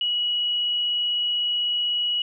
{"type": "tone", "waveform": "sine", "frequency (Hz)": 2919, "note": "F#7", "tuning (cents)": -24, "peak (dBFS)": -21, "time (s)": [0.01, 2.22], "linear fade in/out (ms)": 2, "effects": []}